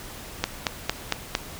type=click train; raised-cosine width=0.2 ms; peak=-4 dBFS; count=5; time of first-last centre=0.44-1.351 s; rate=4.39 Hz; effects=pink hiss -40 dBFS RMS until 1.59 s